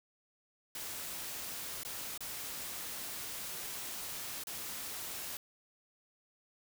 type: noise with dropouts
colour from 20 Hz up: white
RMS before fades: -42 dBFS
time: 0.75-5.37 s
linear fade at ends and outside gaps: 2 ms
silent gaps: 1.834-1.849 / 2.177-2.206 / 4.437-4.47 s
effects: none